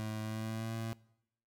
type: tone with pitch glide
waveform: 25% pulse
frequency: 108.8 to 113.09 Hz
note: A2 to A2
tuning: -19 to +48 cents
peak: -33 dBFS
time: 0-0.93 s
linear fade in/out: 0 ms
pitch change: +67 cents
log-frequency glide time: 0.22-0.76 s
effects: noise-tail reverb RT60 0.8 s tail -22 dB re dry